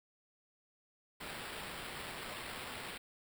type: noise with sample-and-hold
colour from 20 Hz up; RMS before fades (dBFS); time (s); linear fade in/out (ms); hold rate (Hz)
white; -45; 1.2-2.98; 10; 6300
effects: none